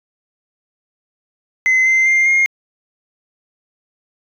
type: tone with pitch steps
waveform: sine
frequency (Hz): 2049 / 2076 / 2104 / 2132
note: C7 / C7 / C7 / C7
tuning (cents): -37 / -14 / +9 / +32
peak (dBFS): -8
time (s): 1.66-2.46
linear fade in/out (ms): 0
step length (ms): 200
effects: tanh soft clip ceiling -9 dBFS